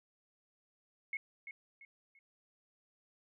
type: tone with echo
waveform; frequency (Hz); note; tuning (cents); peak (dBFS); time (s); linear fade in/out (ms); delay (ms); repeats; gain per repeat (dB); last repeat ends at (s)
sine; 2179; C#7; -30; -35; 1.13-1.17; 2; 340; 3; -9; 2.19
effects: none